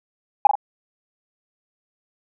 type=tone with echo; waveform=sine; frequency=820 Hz; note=G#5; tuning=22 cents flat; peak=-6 dBFS; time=0.45-0.47 s; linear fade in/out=2 ms; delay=42 ms; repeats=2; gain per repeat=-7 dB; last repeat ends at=0.554 s; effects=tanh soft clip ceiling -2 dBFS